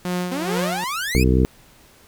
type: tone with tremolo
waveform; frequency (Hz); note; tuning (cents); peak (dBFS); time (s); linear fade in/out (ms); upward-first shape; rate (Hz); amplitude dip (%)
sawtooth; 179.4; F3; +47; -17; 0.05-0.84; 0; sine; 2.3; 65
type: exponential sweep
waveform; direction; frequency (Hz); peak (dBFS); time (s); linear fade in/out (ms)
sawtooth; up; 246.4 to 2646; -20; 0.31-1.24; 10
type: harmonic tone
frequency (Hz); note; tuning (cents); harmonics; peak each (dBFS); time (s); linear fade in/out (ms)
63.6; C2; -48; 1 / 2 / 3 / 4 / 5 / 6 / 7; -17 / -20 / -22 / -23 / -24 / -25 / -25; 1.15-1.45; 0
effects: pink hiss -51 dBFS RMS until 2.07 s